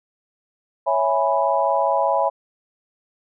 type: chord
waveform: sine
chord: C# minor seventh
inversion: none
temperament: equal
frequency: 554.4 / 659.3 / 830.6 / 987.8 Hz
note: C#5 / E5 / G#5 / B5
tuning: 0 / 0 / 0 / 0 cents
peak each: -22 dBFS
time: 0.86-2.3 s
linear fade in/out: 20 ms
effects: none